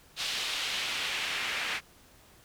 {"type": "noise with band-pass filter sweep", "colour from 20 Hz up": "pink", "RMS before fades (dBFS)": -33, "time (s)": [0.16, 1.81], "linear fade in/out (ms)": 50, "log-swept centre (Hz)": [3700, 2200], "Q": 1.6, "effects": ["pink hiss -58 dBFS RMS until 2.44 s"]}